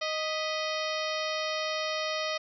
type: harmonic tone with a mistuned harmonic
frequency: 622.3 Hz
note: D#5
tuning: in tune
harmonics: 1 / 2 / 3 / 4 / 5 / 6 / 7 / 8 / 9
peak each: -33 / -36 / -38 / -39 / -40 / -41 / -41 / -42 / -43 dBFS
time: 0.01-2.38 s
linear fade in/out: 10 ms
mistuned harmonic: 3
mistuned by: +96 cents
effects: none